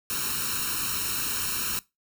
white noise with comb filter, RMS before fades -29 dBFS, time 0.1-1.79 s, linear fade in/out 0 ms, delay 0.73 ms, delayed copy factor +0.95, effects noise-tail reverb RT60 0.2 s tail -20 dB re dry

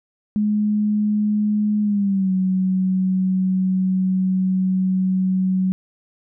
sine tone with pitch glide, 210 to 187.09 Hz, G#3 to F#3, +19 to +19 cents, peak -16 dBFS, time 0.36-5.72 s, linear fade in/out 0 ms, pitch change -200 cents, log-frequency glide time 1.82-2.32 s, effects none

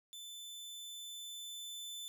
sawtooth tone with level ramp, 3520 Hz, A7, in tune, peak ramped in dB -44 to -40 dBFS, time 0.13-2.08 s, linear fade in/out 0 ms, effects none

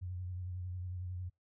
sine tone with vibrato, 90.5 Hz, F#2, 38 cents flat, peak -38 dBFS, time 0.01-1.3 s, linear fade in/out 20 ms, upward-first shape triangle, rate 11 Hz, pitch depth 49 cents each way, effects noise-tail reverb RT60 0.2 s tail -26 dB re dry

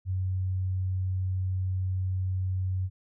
sine tone, 93.3 Hz, F#2, 15 cents sharp, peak -26 dBFS, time 0.05-2.9 s, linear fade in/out 50 ms, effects none

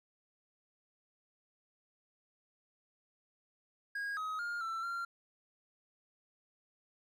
triangle tone with pitch steps, 1637 / 1266 / 1413 / 1337 / 1381 Hz, G#6 / D#6 / F6 / E6 / F6, -25 / +30 / +20 / +24 / -20 cents, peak -34 dBFS, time 3.95-5.05 s, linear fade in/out 5 ms, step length 220 ms, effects none

